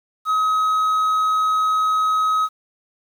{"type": "tone", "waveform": "triangle", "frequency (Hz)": 1271, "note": "D#6", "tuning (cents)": 36, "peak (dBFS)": -14, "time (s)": [0.25, 2.49], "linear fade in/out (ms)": 50, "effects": ["8-bit"]}